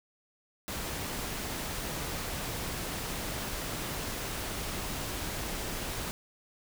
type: noise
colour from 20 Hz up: pink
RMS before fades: -36 dBFS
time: 0.68-6.11 s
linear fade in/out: 0 ms
effects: none